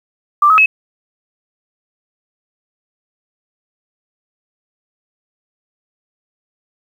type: tone with pitch steps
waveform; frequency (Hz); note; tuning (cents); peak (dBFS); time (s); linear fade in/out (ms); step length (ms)
sine; 1179 / 1277 / 2578; D6 / D#6 / E7; +6 / +45 / -39; -6; 0.42-0.66; 5; 80
effects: 7-bit